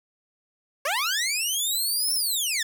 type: linear two-way sweep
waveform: 15% pulse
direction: up then down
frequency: 523.3 to 5430 to 1696 Hz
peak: -17 dBFS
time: 0.85-2.63 s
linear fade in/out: 5 ms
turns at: 2.14 s
effects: none